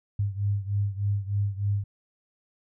sine beating tone pair, 100 / 103.3 Hz, G2 / G#2, +35 / -9 cents, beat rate 3.3 Hz, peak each -26 / -29 dBFS, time 0.19-1.84 s, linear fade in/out 5 ms, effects none

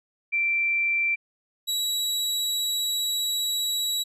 sine / sawtooth tone pair in turn, 2349 / 3895 Hz, D7 / B7, 0 / -25 cents, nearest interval major sixth, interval 875 cents, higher second, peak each -21 dBFS, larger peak neither, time 0.32-1.16 / 1.67-4.04 s, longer second, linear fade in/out 20 ms, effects resampled to 32000 Hz

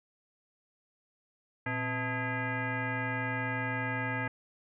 sine tone with frequency modulation, 880 Hz, A5, in tune, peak -30 dBFS, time 1.66-4.28 s, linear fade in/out 5 ms, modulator 381 Hz, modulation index 3.3, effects none

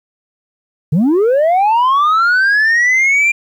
sine linear sweep, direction up, 134.9 to 2399 Hz, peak -6 dBFS, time 0.92-3.32 s, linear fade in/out 10 ms, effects tanh soft clip ceiling -8 dBFS + 8-bit

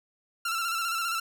sawtooth tone with vibrato, 1356 Hz, E6, 49 cents sharp, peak -24 dBFS, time 0.45-1.2 s, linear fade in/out 5 ms, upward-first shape square, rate 15 Hz, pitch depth 41 cents each way, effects none

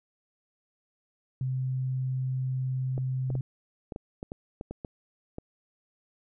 sine tone, 129.9 Hz, C3, 12 cents flat, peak -27 dBFS, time 1.41-3.41 s, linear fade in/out 2 ms
clicks, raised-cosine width 2 ms, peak -23 dBFS, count 11, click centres 2.979 / 3.303 / 3.353 / 3.922 / 3.961 / 4.229 / 4.319 / 4.611 / 4.71 / 4.848 / 5.384 s
effects none

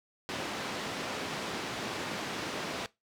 pink band-pass noise, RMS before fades -37 dBFS, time 0.29-2.86 s, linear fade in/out 0 ms, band 200 to 4900 Hz, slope 12 dB/octave, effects noise-tail reverb RT60 0.2 s tail -20 dB re dry

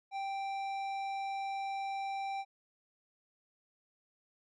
triangle tone with tanh clipping, 784 Hz, G5, in tune, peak -37 dBFS, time 0.11-2.45 s, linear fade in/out 50 ms, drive 16 dB, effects none

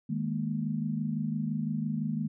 sine chord, D# suspended fourth, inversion none, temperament just, 155.56 / 207.4 / 233.3 Hz, D#3 / G#3 / A#3, 0 / -2 / +2 cents, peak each -33 dBFS, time 0.09-2.28 s, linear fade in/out 10 ms, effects none

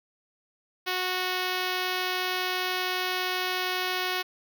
5% pulse tone with notch filter, 367.4 Hz, F#4, 12 cents flat, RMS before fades -29 dBFS, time 0.86-4.23 s, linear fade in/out 20 ms, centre 8900 Hz, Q 1, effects none

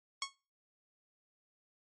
10% pulse tone with exponential decay, 1100 Hz, C#6, 14 cents flat, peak -23 dBFS, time 0.22-0.34 s, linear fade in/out 2 ms, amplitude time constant 24 ms, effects noise-tail reverb RT60 0.3 s tail -20 dB re dry + MP3 48 kbps

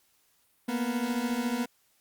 40% pulse beating tone pair, 232.1 / 246.1 Hz, A#3 / B3, -7 / -6 cents, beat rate 14 Hz, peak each -31 / -29 dBFS, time 0.68-1.66 s, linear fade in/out 10 ms, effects white hiss -68 dBFS RMS until 2 s + Opus 48 kbps

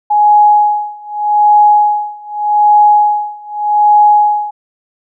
sine tone with tremolo, 836 Hz, G#5, 11 cents sharp, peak -3 dBFS, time 0.1-4.51 s, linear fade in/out 10 ms, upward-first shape sine, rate 0.83 Hz, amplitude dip 95%, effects none

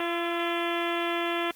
harmonic tone with a mistuned harmonic, 342 Hz, F4, 36 cents flat, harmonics 1 / 2 / 3 / 4 / 5 / 6 / 7 / 8 / 9 / 10, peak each -30 / -33 / -35 / -36 / -37 / -38 / -38 / -39 / -40 / -40 dBFS, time 0-1.51 s, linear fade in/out 2 ms, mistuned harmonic 4, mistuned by -36 cents, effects white hiss -55 dBFS RMS until 1.55 s + Opus 24 kbps

